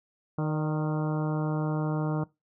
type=harmonic tone with a mistuned harmonic; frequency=154.4 Hz; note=D#3; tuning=13 cents flat; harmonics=1 / 2 / 3 / 4 / 5 / 6 / 7 / 8 / 9; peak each=-27 / -33 / -37 / -39 / -41 / -43 / -44 / -45 / -46 dBFS; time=0.38-2.24 s; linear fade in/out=5 ms; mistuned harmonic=4; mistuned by=-35 cents; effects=noise-tail reverb RT60 0.2 s tail -20 dB re dry